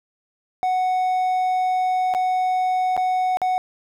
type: tone with dropouts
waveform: triangle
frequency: 740 Hz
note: F#5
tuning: in tune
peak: -16 dBFS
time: 0.63-3.58 s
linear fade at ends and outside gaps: 0 ms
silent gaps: 2.139-2.148 / 2.966-2.976 / 3.371-3.417 s
effects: none